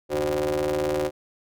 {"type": "ring-modulated tone", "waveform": "35% pulse", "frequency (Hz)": 76.1, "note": "D#2", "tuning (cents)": -38, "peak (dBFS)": -18, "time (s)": [0.09, 1.11], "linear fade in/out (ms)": 50, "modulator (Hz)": 447, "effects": []}